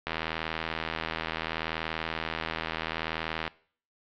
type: click train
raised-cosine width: 0.3 ms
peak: -14 dBFS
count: 276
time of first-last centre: 0.07-3.478 s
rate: 80.7 Hz
effects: noise-tail reverb RT60 0.5 s tail -21 dB re dry + low-pass 4000 Hz 12 dB/octave